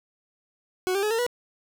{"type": "tone with pitch steps", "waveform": "40% pulse", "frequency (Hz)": [369.2, 395.7, 424.1, 454.5, 487.2], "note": ["F#4", "G4", "G#4", "A#4", "B4"], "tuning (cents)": [-4, 16, 36, -44, -24], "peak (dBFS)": -22, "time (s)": [0.87, 1.265], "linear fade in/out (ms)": 0, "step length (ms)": 79, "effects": ["9-bit"]}